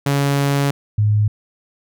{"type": "tone pair in turn", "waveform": ["sawtooth", "sine"], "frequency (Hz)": [140.7, 105.41], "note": ["C#3", "G#2"], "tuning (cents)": [26, 26], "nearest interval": "perfect fourth", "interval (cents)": 500, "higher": "first", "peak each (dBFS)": [-11, -12], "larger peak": "first", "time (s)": [[0.06, 0.71], [0.98, 1.28]], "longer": "first", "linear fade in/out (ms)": 5, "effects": []}